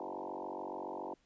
sine tone with frequency modulation, 622.3 Hz, D#5, in tune, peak -39 dBFS, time 0-1.14 s, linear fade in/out 2 ms, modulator 47.1 Hz, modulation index 7.1, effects pink hiss -73 dBFS RMS until 1.25 s + resampled to 16000 Hz

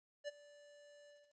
square tone with ADSR envelope, 583 Hz, D5, 13 cents flat, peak -40 dBFS, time 0.24-1.35 s, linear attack 40 ms, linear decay 23 ms, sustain -20 dB, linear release 250 ms, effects resampled to 16000 Hz + 13-bit

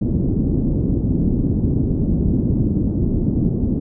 white low-pass noise, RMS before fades -18 dBFS, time 0.01-3.8 s, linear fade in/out 10 ms, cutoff 280 Hz, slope 24 dB/octave, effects none

